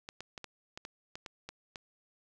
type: clicks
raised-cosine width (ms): 0.2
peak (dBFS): -25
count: 10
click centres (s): 0.089 / 0.206 / 0.378 / 0.443 / 0.775 / 0.851 / 1.155 / 1.262 / 1.49 / 1.758
effects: none